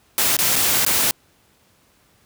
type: noise with dropouts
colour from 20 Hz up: white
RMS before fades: -18 dBFS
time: 0.18-1.11 s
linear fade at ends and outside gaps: 0 ms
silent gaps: 0.367-0.389 / 0.557-0.561 / 0.85-0.864 s
effects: pink hiss -58 dBFS RMS until 2.25 s + high-pass 60 Hz 12 dB/octave